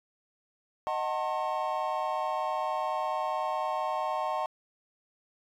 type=chord; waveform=triangle; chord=D# diminished seventh; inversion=none; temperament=just; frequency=622.3 / 746.7 / 896 / 1075.3 Hz; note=D#5 / F#5 / A5 / C6; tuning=0 / +16 / +31 / +47 cents; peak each=-32 dBFS; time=0.87-4.46 s; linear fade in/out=0 ms; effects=tanh soft clip ceiling -16 dBFS